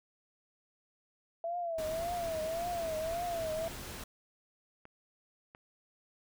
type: tone with vibrato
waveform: sine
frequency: 664 Hz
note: E5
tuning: 12 cents sharp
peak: -33 dBFS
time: 1.44-3.68 s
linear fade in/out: 2 ms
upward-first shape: triangle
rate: 1.8 Hz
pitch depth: 120 cents each way
type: noise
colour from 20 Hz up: pink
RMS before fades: -44 dBFS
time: 1.78-4.04 s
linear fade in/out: 5 ms
type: clicks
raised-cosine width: 0.5 ms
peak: -36 dBFS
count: 3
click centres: 3.133 / 4.854 / 5.549 s
effects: none